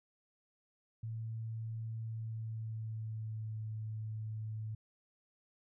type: tone with pitch glide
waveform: sine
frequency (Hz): 112.3 to 109.1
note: A2 to A2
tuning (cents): +36 to -14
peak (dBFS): -38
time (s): 1.03-4.75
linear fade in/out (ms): 5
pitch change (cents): -50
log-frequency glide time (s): 2.04-3.61
effects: none